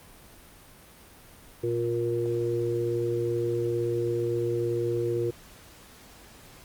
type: harmonic tone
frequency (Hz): 117.8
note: A#2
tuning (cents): +19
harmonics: 1 / 3 / 4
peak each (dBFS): -32 / -27 / -30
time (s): 1.63-5.31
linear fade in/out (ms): 10
effects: pink hiss -51 dBFS RMS until 6.64 s + Opus 32 kbps